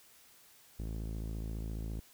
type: tone with low-pass filter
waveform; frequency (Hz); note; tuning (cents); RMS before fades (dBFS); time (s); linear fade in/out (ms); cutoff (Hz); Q
sawtooth; 54.6; A1; -13; -39; 0.79-2; 0; 350; 0.82
effects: white hiss -61 dBFS RMS until 2.13 s